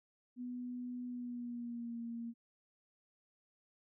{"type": "tone with pitch glide", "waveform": "sine", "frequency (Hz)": [246.9, 233], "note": ["B3", "A#3"], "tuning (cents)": [0, -1], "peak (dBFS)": -40, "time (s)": [0.36, 2.34], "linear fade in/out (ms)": 50, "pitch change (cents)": -101, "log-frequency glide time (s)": [1.06, 1.99], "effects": []}